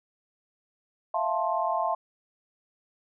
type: chord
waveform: sine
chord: F major seventh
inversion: third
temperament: equal with one note detuned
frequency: 659.3 / 698.5 / 880 / 1055.6 Hz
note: E5 / F5 / A5 / C6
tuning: 0 / 0 / 0 / +15 cents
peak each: -30 dBFS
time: 1.14-1.95 s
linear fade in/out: 5 ms
effects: none

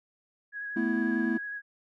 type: tone with vibrato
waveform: sine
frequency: 1661.2 Hz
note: G#6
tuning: in tune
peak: -34 dBFS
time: 0.52-1.62 s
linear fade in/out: 50 ms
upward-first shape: square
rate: 11 Hz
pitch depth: 14 cents each way
type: chord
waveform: triangle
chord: A suspended second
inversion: none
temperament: equal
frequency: 220 / 246.9 / 329.6 Hz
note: A3 / B3 / E4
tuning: 0 / 0 / 0 cents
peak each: -28 dBFS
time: 0.76-1.38 s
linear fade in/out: 10 ms
effects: none

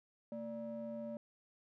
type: ring-modulated tone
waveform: triangle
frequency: 180 Hz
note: F#3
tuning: 47 cents flat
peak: -36 dBFS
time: 0.32-1.17 s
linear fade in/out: 0 ms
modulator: 407 Hz
effects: none

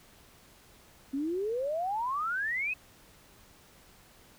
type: exponential sweep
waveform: sine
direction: up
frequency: 264.1 to 2600 Hz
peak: -29 dBFS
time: 1.13-2.74 s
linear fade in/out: 10 ms
effects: pink hiss -58 dBFS RMS until 4.38 s

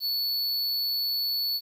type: tone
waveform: square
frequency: 4435 Hz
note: C#8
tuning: in tune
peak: -26 dBFS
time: 0-1.61 s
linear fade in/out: 50 ms
effects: 9-bit

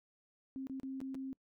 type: tone with dropouts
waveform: sine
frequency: 266.3 Hz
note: C4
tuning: 31 cents sharp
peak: -39 dBFS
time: 0.56-1.33 s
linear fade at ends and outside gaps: 0 ms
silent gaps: 0.67-0.697 / 0.799-0.832 / 1.004-1.014 / 1.145-1.151 s
effects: noise-tail reverb RT60 0.1 s tail -25 dB re dry

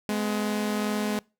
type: tone pair together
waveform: sawtooth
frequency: 210 / 252.4 Hz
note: G#3 / B3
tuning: +19 / +38 cents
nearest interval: minor third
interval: 319 cents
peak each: -22 / -29 dBFS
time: 0.09-1.19 s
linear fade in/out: 0 ms
effects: noise-tail reverb RT60 0.3 s tail -25 dB re dry

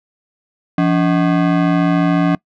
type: ring-modulated tone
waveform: square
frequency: 229.3 Hz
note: A#3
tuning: 28 cents flat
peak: -9 dBFS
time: 0.78-2.35 s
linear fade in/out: 2 ms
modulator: 57 Hz
effects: noise-tail reverb RT60 0.1 s tail -23 dB re dry + low-pass 2000 Hz 12 dB/octave

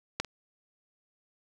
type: clicks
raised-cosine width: 0.2 ms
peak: -11 / -28 dBFS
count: 2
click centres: 0.2 / 0.247 s
effects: none

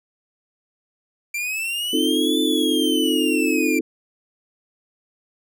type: linear two-way sweep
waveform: 45% pulse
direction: up then down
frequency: 2346 to 3520 to 2346 Hz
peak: -23 dBFS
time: 1.34-3.79 s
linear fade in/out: 5 ms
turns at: 2.4 s
type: chord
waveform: sine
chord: F dominant seventh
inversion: second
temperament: equal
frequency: 261.6 / 311.1 / 349.2 / 440 Hz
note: C4 / Eb4 / F4 / A4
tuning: 0 / 0 / 0 / 0 cents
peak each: -23 / -21 / -25 / -26 dBFS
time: 1.93-3.81 s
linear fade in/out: 5 ms
effects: none

